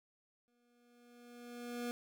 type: tone with exponential growth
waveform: 25% pulse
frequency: 240.8 Hz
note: B3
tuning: 44 cents flat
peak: -33 dBFS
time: 0.48-1.91 s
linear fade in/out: 0 ms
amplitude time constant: 310 ms
effects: none